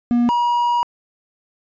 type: tone pair in turn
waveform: triangle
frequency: 239.6 / 958.4 Hz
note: A#3 / A#5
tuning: +48 / +48 cents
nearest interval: 2 octaves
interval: 2400 cents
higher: second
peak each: -11 / -13 dBFS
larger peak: first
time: 0.11-0.29 / 0.29-0.83 s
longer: second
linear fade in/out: 0 ms
effects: resampled to 16000 Hz